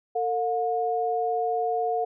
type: tone pair together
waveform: sine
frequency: 452 / 718 Hz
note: A4 / F5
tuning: +47 / +48 cents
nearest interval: minor sixth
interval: 801 cents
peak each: -27 / -25 dBFS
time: 0.15-2.05 s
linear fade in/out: 10 ms
effects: none